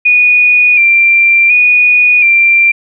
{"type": "tone with vibrato", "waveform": "sine", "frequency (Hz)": 2414, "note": "D7", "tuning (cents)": 47, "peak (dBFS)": -4, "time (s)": [0.05, 2.72], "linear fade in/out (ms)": 10, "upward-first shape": "square", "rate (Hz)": 0.69, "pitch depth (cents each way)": 35, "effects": []}